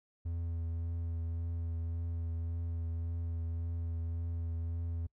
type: tone with vibrato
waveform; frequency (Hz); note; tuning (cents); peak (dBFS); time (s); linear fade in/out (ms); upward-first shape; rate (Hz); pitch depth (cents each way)
triangle; 83.6; E2; +25; -32; 0.25-5.07; 10; triangle; 1.8; 19
effects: noise-tail reverb RT60 0.1 s tail -25 dB re dry